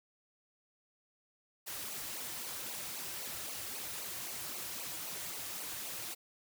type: noise with flanger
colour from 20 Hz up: white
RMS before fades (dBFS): -42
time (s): 1.66-6.15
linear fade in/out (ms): 20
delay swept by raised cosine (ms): 0.56 to 4.86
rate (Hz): 3.8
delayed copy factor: -0.85
effects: none